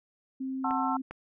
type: tone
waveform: sine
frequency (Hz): 263.9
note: C4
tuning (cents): +15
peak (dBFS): -31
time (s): 0.4-1.02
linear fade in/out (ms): 10
type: chord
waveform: sine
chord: F# half-diminished seventh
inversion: none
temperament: just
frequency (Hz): 740 / 888 / 1065.6 / 1332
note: F#5 / A5 / C6 / E6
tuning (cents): 0 / +16 / +31 / +18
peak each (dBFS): -33 / -31 / -34 / -33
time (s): 0.64-0.97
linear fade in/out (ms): 5
type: clicks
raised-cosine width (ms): 0.5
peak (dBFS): -25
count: 2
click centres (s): 0.709 / 1.11
effects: none